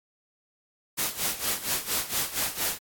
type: noise with tremolo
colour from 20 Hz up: white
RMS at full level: -26 dBFS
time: 0.97-2.79 s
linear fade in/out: 20 ms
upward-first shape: sine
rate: 4.3 Hz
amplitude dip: 80%
effects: AAC 64 kbps